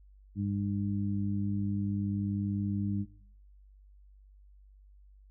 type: harmonic tone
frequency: 100.5 Hz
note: G2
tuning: 44 cents sharp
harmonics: 1 / 2 / 3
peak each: -32 / -32 / -39 dBFS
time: 0.35-3.06 s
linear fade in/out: 50 ms
effects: noise-tail reverb RT60 0.8 s tail -23 dB re dry + added 49 Hz sine -54 dBFS peak until 5.3 s